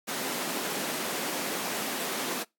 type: high-pass noise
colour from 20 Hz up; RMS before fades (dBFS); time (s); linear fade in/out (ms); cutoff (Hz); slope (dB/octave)
pink; -33; 0.07-2.44; 20; 210; 24
effects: noise-tail reverb RT60 0.2 s tail -24 dB re dry + AAC 64 kbps